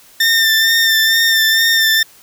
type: tone with vibrato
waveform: 20% pulse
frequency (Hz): 1800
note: A6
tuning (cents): +39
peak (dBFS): -5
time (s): 0.2-2.03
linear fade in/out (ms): 5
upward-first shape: sine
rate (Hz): 2.2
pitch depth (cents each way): 27
effects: white hiss -45 dBFS RMS until 2.22 s